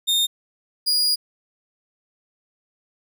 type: tone pair in turn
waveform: 40% pulse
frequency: 3659 / 4876 Hz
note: A#7 / D#8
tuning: -33 / -36 cents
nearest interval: perfect fourth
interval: 497 cents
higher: second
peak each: -16 dBFS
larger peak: neither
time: 0.07-0.27 / 0.86-1.16 s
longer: second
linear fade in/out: 20 ms
effects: none